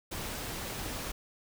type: noise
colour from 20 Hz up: pink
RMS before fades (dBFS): -38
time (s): 0.11-1.12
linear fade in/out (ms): 10
effects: none